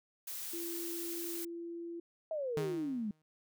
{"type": "noise", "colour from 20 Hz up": "blue", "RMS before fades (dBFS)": -42, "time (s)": [0.27, 1.45], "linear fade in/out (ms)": 5}
{"type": "tone", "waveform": "sine", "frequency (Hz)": 339.5, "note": "F4", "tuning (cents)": -49, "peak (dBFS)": -40, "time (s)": [0.53, 2], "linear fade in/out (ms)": 5}
{"type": "exponential sweep", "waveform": "sine", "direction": "down", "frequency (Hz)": [655, 200.1], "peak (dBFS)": -34, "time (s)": [2.31, 3.11], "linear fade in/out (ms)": 2}
{"type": "tone with exponential decay", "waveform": "sawtooth", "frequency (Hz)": 155.56, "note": "D#3", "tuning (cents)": 0, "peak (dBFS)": -30, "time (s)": [2.57, 3.22], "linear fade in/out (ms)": 0, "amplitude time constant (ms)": 140}
{"effects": []}